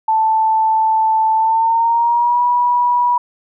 sine tone with pitch glide, 881 to 971.9 Hz, A5 to B5, +2 to -28 cents, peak -11 dBFS, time 0.08-3.18 s, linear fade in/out 5 ms, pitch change +170 cents, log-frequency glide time 1.35-2.42 s, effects none

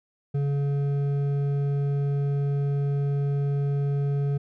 sine tone with hard clipping, 141.4 Hz, C#3, 35 cents sharp, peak -24 dBFS, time 0.34-4.38 s, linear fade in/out 10 ms, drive 7 dB, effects none

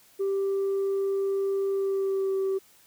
sine tone with pitch glide, 392 to 385.7 Hz, G4 to G4, 0 to -28 cents, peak -22 dBFS, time 0.19-2.59 s, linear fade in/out 20 ms, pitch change -28 cents, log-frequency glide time 1.71-2.35 s, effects tanh soft clip ceiling -22 dBFS + white hiss -58 dBFS RMS until 2.86 s

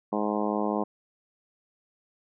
harmonic tone, 104.9 Hz, G#2, 18 cents sharp, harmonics 2 / 3 / 4 / 5 / 6 / 7 / 8 / 9 / 10, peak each -30 / -32 / -33 / -34 / -35 / -35 / -36 / -37 / -37 dBFS, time 0.12-0.84 s, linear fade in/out 10 ms, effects none

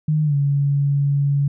sine tone with pitch glide, 153.4 to 141.48 Hz, D#3 to C#3, -24 to +36 cents, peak -15 dBFS, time 0.08-1.48 s, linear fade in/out 5 ms, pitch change -140 cents, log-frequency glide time 0.24-0.35 s, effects none

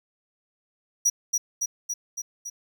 square tone with echo, 5800 Hz, F#8, 35 cents flat, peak -18 dBFS, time 1.05-1.1 s, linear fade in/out 10 ms, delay 280 ms, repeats 5, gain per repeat -3 dB, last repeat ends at 2.5 s, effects none

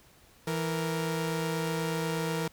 sawtooth tone pair together, 164.81 / 466.2 Hz, E3 / A#4, 0 / 0 cents, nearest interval octave + tritone, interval 1800 cents, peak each -27 / -29 dBFS, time 0.47-2.48 s, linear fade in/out 5 ms, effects pink hiss -59 dBFS RMS until 2.52 s

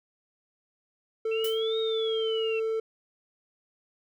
triangle tone, 445 Hz, A4, 20 cents sharp, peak -24 dBFS, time 1.25-2.8 s, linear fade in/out 5 ms
sine exponential two-way sweep, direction up then down, 2669 to 3774 to 2669 Hz, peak -33 dBFS, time 1.31-2.6 s, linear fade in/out 10 ms, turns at 1.79 s
blue noise with exponential decay, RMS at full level -33 dBFS, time 1.44-1.63 s, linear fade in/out 5 ms, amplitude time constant 40 ms
effects none

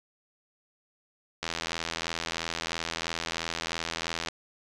click train, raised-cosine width 0.2 ms, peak -13 dBFS, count 238, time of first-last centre 1.43-4.285 s, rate 83 Hz, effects resampled to 22050 Hz

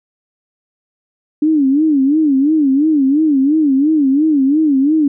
sine tone with vibrato, 290 Hz, D4, 22 cents flat, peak -9 dBFS, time 1.42-5.08 s, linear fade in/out 5 ms, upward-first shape sine, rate 2.9 Hz, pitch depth 160 cents each way, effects none

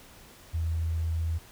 sine tone, 81.8 Hz, E2, 13 cents flat, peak -26 dBFS, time 0.53-1.39 s, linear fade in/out 20 ms, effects pink hiss -52 dBFS RMS until 1.51 s

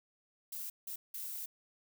violet noise bursts at uneven times, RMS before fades -42 dBFS, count 3, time 0.52-0.7 / 0.87-0.96 / 1.14-1.46 s, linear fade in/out 5 ms, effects none

